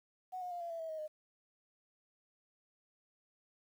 sine tone with pitch steps, 740 / 720.6 / 701.7 / 683.3 / 665.4 / 647.9 / 630.9 / 614.4 Hz, F#5 / F#5 / F5 / F5 / E5 / E5 / D#5 / D#5, 0 / -46 / +8 / -38 / +16 / -30 / +24 / -22 cents, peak -39 dBFS, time 0.32-1.08 s, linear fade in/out 20 ms, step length 95 ms, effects 11-bit

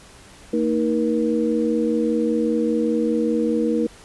sine tone cluster, 228.1 / 313.1 / 475.6 Hz, A#3 / D#4 / A#4, -37 / +11 / +35 cents, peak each -22 dBFS, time 0.53-3.87 s, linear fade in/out 5 ms, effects pink hiss -46 dBFS RMS until 4.04 s + resampled to 24000 Hz

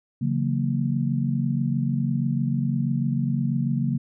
sine chord, F# dominant seventh, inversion second, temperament just, 138.75 / 166.5 / 185 / 231.2 Hz, C#3 / E3 / F#3 / A#3, +2 / +18 / 0 / -14 cents, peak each -24 / -30 / -30 / -26 dBFS, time 0.21-3.98 s, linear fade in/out 10 ms, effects none

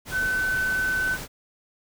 sine tone in noise, 1516 Hz, F#6, 42 cents sharp, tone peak -22 dBFS, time 0.11-1.18 s, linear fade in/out 50 ms, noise pink, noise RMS -35 dBFS, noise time 0.05-1.28 s, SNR +10 dB, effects none

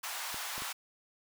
pink high-pass noise, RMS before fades -39 dBFS, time 0.03-0.73 s, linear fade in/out 10 ms, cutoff 820 Hz, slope 24 dB/octave
clicks, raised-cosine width 2 ms, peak -33 dBFS, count 3, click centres 0.344 / 0.58 / 0.621 s
effects none

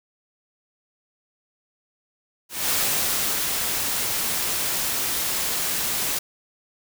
white noise with ADSR envelope, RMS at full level -22 dBFS, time 2.49-6.19 s, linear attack 210 ms, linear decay 780 ms, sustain -3 dB, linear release 7 ms, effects none

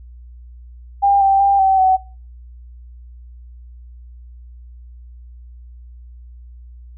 sine tone with pitch steps, 799 / 782 / 794 / 769 / 754 Hz, G5 / G5 / G5 / G5 / F#5, +33 / -4 / +22 / -33 / +32 cents, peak -10 dBFS, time 1.02-1.97 s, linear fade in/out 20 ms, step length 190 ms, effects noise-tail reverb RT60 0.4 s tail -24 dB re dry + added 60 Hz sine -36 dBFS peak until 6.97 s

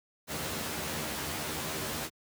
pink noise with comb filter, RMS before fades -35 dBFS, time 0.27-2.1 s, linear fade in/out 50 ms, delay 13 ms, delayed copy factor +0.85, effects high-pass 100 Hz 12 dB/octave

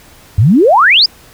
sine exponential sweep, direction up, 89.8 to 5274 Hz, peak -4 dBFS, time 0.38-1.06 s, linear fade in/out 5 ms, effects pink hiss -41 dBFS RMS until 1.33 s

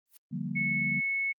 blue noise with exponential growth, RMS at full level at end -47 dBFS, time 0.06-0.17 s, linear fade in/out 2 ms, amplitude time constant 23 ms
sine chord, G minor seventh, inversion second, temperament just, 147 / 176.4 / 196 / 235.2 Hz, D3 / F3 / G3 / Bb3, +2 / +18 / 0 / +16 cents, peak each -37 dBFS, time 0.31-1.01 s, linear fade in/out 20 ms
sine tone, 2200 Hz, C#7, 14 cents flat, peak -27 dBFS, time 0.55-1.33 s, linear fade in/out 20 ms
effects Opus 32 kbps

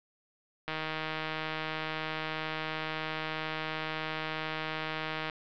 click train, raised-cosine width 0.3 ms, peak -18 dBFS, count 726, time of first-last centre 0.68-5.298 s, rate 157 Hz, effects low-pass 4000 Hz 12 dB/octave

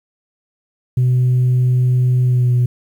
sine tone with pitch glide, 125.9 to 123.17 Hz, B2 to B2, +34 to -4 cents, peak -9 dBFS, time 0.97-2.66 s, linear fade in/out 5 ms, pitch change -38 cents, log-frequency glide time 2.24-2.52 s, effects tanh soft clip ceiling -9 dBFS + 8-bit

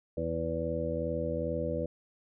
harmonic tone, 82.41 Hz, E2, in tune, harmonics 1 / 2 / 3 / 4 / 6 / 7, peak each -38 / -38 / -40 / -39 / -34 / -36 dBFS, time 0.17-1.86 s, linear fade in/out 5 ms, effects none

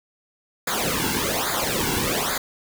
pink noise with flanger, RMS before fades -24 dBFS, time 0.67-2.38 s, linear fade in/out 5 ms, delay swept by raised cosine 0.35 to 1.65 ms, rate 1.2 Hz, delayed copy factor -0.85, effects none

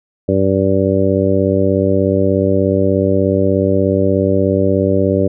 harmonic tone, 96.7 Hz, G2, 23 cents flat, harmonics 1 / 2 / 3 / 4 / 5 / 6, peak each -18 / -18 / -18 / -18 / -18 / -18 dBFS, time 0.28-5.28 s, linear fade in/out 10 ms, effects none

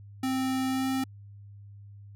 square tone with pitch glide, 261.6 to 264 Hz, C4 to C4, 0 to +16 cents, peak -27 dBFS, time 0.23-1.04 s, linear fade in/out 5 ms, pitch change +16 cents, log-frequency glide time 0.67-0.88 s, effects added 101 Hz sine -45 dBFS peak until 2.15 s

